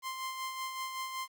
sawtooth tone with tremolo, 1046.5 Hz, C6, in tune, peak -31 dBFS, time 0.02-1.28 s, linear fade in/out 50 ms, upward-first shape sine, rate 5.3 Hz, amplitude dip 45%, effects 11-bit

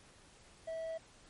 triangle tone, 650 Hz, E5, 24 cents flat, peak -36 dBFS, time 0.67-0.98 s, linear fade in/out 10 ms, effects pink hiss -61 dBFS RMS until 1.29 s + MP3 48 kbps

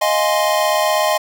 square chord, F minor seventh, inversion third, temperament equal, 622.3 / 698.5 / 830.6 / 1046.5 Hz, Eb5 / F5 / Ab5 / C6, 0 / 0 / 0 / 0 cents, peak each -18 / -23 / -22 / -21 dBFS, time 0.01-1.18 s, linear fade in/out 10 ms, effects none

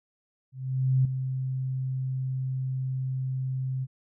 sine tone with ADSR envelope, 130.81 Hz, C3, in tune, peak -18 dBFS, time 0.52-3.87 s, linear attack 530 ms, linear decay 4 ms, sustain -9 dB, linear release 40 ms, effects none

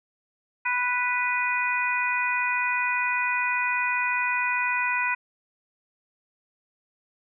harmonic tone, 493.9 Hz, B4, in tune, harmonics 2 / 3 / 4 / 5, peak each -28 / -29 / -29 / -27 dBFS, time 0.65-5.15 s, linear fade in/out 10 ms, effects none

